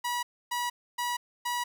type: tone bursts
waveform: sawtooth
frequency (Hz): 969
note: B5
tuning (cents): -33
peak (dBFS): -25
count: 4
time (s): 0.04-1.64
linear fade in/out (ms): 10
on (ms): 190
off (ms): 280
effects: none